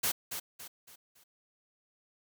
white noise with echo, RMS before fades -30 dBFS, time 0.03-0.12 s, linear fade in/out 10 ms, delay 280 ms, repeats 4, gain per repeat -8 dB, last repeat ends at 1.24 s, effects none

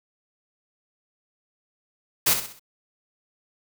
white noise with echo, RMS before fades -19 dBFS, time 2.26-2.34 s, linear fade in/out 10 ms, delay 64 ms, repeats 4, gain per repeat -8 dB, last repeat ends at 2.596 s, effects none

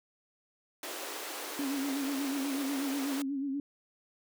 pink high-pass noise, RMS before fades -40 dBFS, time 0.83-3.22 s, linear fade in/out 2 ms, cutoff 300 Hz, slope 48 dB/octave
sine tone with vibrato, 276.3 Hz, C#4, 6 cents flat, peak -31 dBFS, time 1.59-3.6 s, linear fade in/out 2 ms, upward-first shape sine, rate 8.2 Hz, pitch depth 65 cents each way
effects none

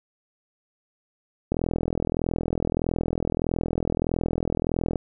click train, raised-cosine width 2 ms, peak -11 dBFS, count 144, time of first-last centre 1.52-4.957 s, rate 41.6 Hz, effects none

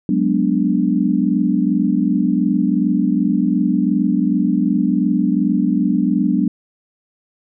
sine chord, G# half-diminished seventh, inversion third, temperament equal, 185 / 207.7 / 246.9 / 293.7 Hz, F#3 / G#3 / B3 / D4, 0 / 0 / 0 / 0 cents, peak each -19 dBFS, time 0.09-6.48 s, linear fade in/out 2 ms, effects none

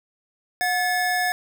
square tone pair together, 726 / 1726.7 Hz, F#5 / A6, -33 / -33 cents, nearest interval octave + minor third, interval 1500 cents, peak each -24 / -24 dBFS, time 0.61-1.32 s, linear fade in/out 0 ms, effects none

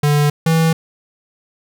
square tone pair in turn, 146.83 / 162.68 Hz, D3 / E3, 0 / -23 cents, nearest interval major second, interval 177 cents, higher second, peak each -12 dBFS, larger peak neither, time 0.03-0.3 / 0.46-0.73 s, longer neither, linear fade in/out 5 ms, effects none

